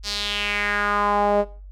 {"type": "tone with band-pass filter sweep", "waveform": "sawtooth", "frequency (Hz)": 205.3, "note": "G#3", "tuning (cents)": -20, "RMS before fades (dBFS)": -22, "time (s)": [0.03, 1.45], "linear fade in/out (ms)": 50, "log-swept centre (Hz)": [5000, 580], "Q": 3.4, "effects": ["noise-tail reverb RT60 0.4 s tail -19 dB re dry", "added 48 Hz sine -37 dBFS peak until 1.71 s"]}